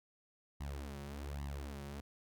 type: tone with flanger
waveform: sawtooth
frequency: 70.6 Hz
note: C#2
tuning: 32 cents sharp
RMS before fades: -44 dBFS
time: 0.6-2.01 s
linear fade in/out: 10 ms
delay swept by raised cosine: 1 to 5.4 ms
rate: 1.2 Hz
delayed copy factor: +1
effects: none